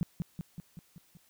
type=tone with echo; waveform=sine; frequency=170.3 Hz; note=F3; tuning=43 cents flat; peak=-25 dBFS; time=0.01-0.03 s; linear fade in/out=0 ms; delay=190 ms; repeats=6; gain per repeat=-4 dB; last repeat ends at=1.17 s; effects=white hiss -66 dBFS RMS until 1.29 s

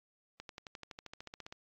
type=accelerating click train; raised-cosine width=0.2 ms; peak=-28 dBFS; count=16; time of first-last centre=0.4-1.525 s; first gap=92 ms; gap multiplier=0.97; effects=low-pass 7000 Hz 12 dB/octave + AAC 48 kbps

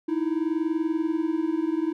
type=tone pair together; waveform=triangle; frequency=311.4 / 331.9 Hz; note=D#4 / E4; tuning=+2 / +12 cents; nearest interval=minor second; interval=110 cents; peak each=-24 dBFS; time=0.08-1.93 s; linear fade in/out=10 ms; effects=none

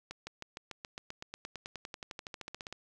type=accelerating click train; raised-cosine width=0.2 ms; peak=-24 dBFS; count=27; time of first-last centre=0.11-2.726 s; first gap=160 ms; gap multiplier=0.96; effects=none

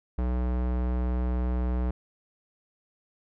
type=tone with low-pass filter; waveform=square; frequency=61.74 Hz; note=B1; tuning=in tune; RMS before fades=-27 dBFS; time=0.18-1.91 s; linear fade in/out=5 ms; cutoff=1200 Hz; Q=0.59; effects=none

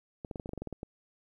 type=clicks; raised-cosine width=2 ms; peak=-25 dBFS; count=12; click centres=0.248 / 0.312 / 0.358 / 0.398 / 0.459 / 0.492 / 0.534 / 0.577 / 0.62 / 0.673 / 0.727 / 0.831 s; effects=11-bit

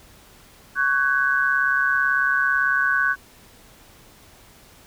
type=tone cluster; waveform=sine; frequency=1117 / 1504 / 1642 Hz; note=C#6 / F#6 / G#6; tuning=+13 / +28 / -20 cents; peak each=-25 / -19 / -24 dBFS; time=0.75-3.16 s; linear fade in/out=50 ms; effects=pink hiss -50 dBFS RMS until 4.86 s

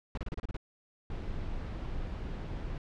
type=noise bursts; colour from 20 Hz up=brown; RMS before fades=-35 dBFS; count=8; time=0.15-0.567 s; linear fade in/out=2 ms; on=25 ms; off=31 ms
type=noise; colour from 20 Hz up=brown; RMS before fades=-37 dBFS; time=1.1-2.78 s; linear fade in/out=2 ms
effects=low-pass 4000 Hz 12 dB/octave

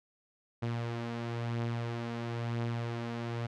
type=beating tone pair; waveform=sawtooth; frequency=116.54 / 117.54 Hz; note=A#2 / A#2; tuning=0 / +15 cents; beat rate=1 Hz; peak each=-37 / -30 dBFS; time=0.62-3.47 s; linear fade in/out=10 ms; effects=low-pass 4000 Hz 12 dB/octave

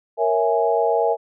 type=chord; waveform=sine; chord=A# half-diminished seventh; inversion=none; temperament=equal; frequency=466.2 / 554.4 / 659.3 / 830.6 Hz; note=A#4 / C#5 / E5 / G#5; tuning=0 / 0 / 0 / 0 cents; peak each=-20 / -25 / -21 / -22 dBFS; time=0.17-1.17 s; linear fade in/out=50 ms; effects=none

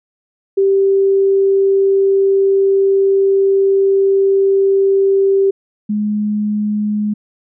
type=tone pair in turn; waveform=sine; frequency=390.8 / 209.8 Hz; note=G4 / G#3; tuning=-5 / +18 cents; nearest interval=major seventh; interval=1077 cents; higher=first; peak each=-9 / -14 dBFS; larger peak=first; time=0.57-5.51 / 5.89-7.14 s; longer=first; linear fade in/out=10 ms; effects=none

